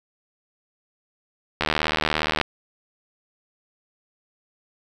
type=click train; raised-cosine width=0.3 ms; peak=-5 dBFS; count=63; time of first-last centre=1.61-2.413 s; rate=77.2 Hz; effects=7-bit